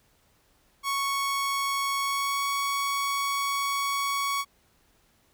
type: tone with pitch glide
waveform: sawtooth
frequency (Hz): 1108.7 to 1117.7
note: C#6 to C#6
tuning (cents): 0 to +14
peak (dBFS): -22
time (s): 0.83-4.45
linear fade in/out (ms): 50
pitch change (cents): +14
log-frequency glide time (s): 2-2.46
effects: pink hiss -65 dBFS RMS until 5.33 s